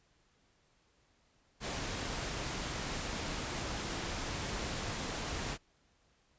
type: noise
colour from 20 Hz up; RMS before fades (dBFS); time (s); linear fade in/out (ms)
pink; -38; 1.6-5.58; 50
effects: pink hiss -71 dBFS RMS until 6.38 s + resampled to 16000 Hz